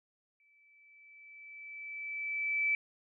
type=tone with exponential growth; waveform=sine; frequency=2313 Hz; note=D7; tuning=27 cents flat; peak=-26 dBFS; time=0.4-2.75 s; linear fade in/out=1 ms; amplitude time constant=510 ms; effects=none